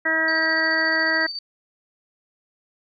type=harmonic tone; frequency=320.6 Hz; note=E4; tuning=48 cents flat; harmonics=1 / 2 / 3 / 4 / 5 / 6; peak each=-30 / -28 / -33 / -32 / -23 / -21 dBFS; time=0.05-1.27 s; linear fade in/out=10 ms
type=tone with tremolo; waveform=sine; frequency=4587 Hz; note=D8; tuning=42 cents flat; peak=-27 dBFS; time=0.28-1.39 s; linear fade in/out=2 ms; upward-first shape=square; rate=14 Hz; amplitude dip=45%
effects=none